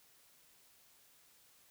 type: silence
effects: white hiss -66 dBFS RMS until 1.7 s